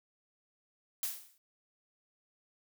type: noise with exponential decay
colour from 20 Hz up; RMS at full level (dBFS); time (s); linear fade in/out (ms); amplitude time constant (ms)
blue; -32; 1.03-1.38; 1; 75
effects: none